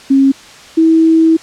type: tone pair in turn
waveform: sine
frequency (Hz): 271.4 / 323.9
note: C#4 / E4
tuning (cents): -36 / -30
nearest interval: minor third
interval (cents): 306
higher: second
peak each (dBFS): -5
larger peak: neither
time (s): 0.1-0.32 / 0.77-1.37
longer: second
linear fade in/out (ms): 10
effects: white hiss -36 dBFS RMS until 1.42 s + low-pass 6000 Hz 12 dB/octave